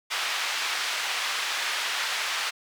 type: band-pass noise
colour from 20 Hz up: white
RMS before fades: -29 dBFS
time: 0.1-2.51 s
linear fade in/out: 20 ms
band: 1000 to 3500 Hz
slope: 12 dB/octave
effects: none